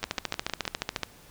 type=two click trains; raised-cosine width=0.2 ms; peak=-14 / -10 dBFS; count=5 / 15; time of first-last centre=0.03-0.653 / 0.04-1.033 s; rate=6.42 / 14.1 Hz; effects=pink hiss -53 dBFS RMS until 1.3 s